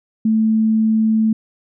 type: tone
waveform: sine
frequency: 220 Hz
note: A3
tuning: in tune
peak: -12 dBFS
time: 0.25-1.33 s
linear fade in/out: 5 ms
effects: none